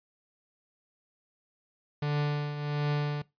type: tone with tremolo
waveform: 45% pulse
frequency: 146.9 Hz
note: D3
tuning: 1 cent sharp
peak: -25 dBFS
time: 2.02-3.22 s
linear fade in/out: 5 ms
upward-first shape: triangle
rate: 1.4 Hz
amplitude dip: 65%
effects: noise-tail reverb RT60 0.2 s tail -21 dB re dry + resampled to 11025 Hz